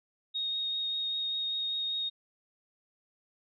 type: tone with vibrato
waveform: sine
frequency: 3729 Hz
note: A#7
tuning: in tune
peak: -30 dBFS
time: 0.34-2.1 s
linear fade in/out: 20 ms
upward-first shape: triangle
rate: 5.1 Hz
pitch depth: 10 cents each way
effects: none